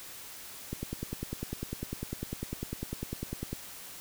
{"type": "click train", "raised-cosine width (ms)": 3, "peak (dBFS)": -21, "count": 29, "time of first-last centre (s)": [0.73, 3.53], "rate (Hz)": 10, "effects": ["white hiss -46 dBFS RMS until 4 s"]}